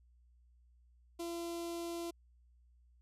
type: tone with notch filter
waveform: sawtooth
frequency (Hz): 340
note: F4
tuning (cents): -46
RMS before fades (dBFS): -41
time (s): 1.19-2.11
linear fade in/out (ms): 10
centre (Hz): 1700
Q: 0.85
effects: added 60 Hz sine -63 dBFS peak until 3.01 s + resampled to 32000 Hz